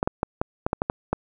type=clicks; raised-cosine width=1 ms; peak=-8 dBFS; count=9; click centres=0.029 / 0.075 / 0.231 / 0.415 / 0.665 / 0.731 / 0.819 / 0.899 / 1.13 s; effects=none